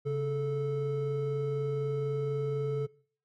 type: tone pair together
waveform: triangle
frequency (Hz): 137.39 / 436.2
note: C#3 / A4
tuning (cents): -15 / -15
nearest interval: octave + minor sixth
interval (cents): 2000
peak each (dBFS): -30 / -29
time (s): 0.05-2.87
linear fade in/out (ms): 20
effects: noise-tail reverb RT60 0.5 s tail -22 dB re dry